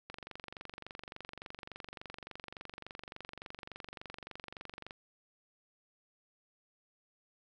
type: click train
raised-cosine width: 0.3 ms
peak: -28 dBFS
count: 114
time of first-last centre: 0.1-4.909 s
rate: 23.5 Hz
effects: none